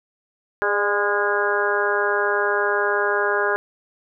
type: harmonic tone with a mistuned harmonic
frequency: 205.1 Hz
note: G#3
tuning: 21 cents flat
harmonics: 2 / 3 / 4 / 5 / 6 / 7 / 8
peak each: -23 / -27 / -29 / -27 / -30 / -25 / -24 dBFS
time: 0.62-3.56 s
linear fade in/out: 0 ms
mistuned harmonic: 3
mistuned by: -38 cents
effects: none